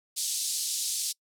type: band-pass noise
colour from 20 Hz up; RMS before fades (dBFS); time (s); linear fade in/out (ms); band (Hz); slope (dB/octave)
white; -31; 0.16-1.13; 20; 3900 to 10000; 24
effects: noise-tail reverb RT60 0.1 s tail -26 dB re dry